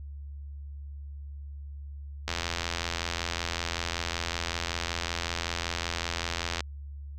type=click train; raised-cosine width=0.2 ms; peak=-12 dBFS; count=370; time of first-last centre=2.28-6.606 s; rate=85.3 Hz; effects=added 71 Hz sine -38 dBFS peak until 7.18 s